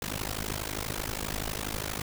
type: noise with amplitude modulation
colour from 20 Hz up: pink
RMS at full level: -30 dBFS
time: 0.02-2.02 s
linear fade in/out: 2 ms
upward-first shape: sine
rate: 52.3 Hz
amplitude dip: 100%
effects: none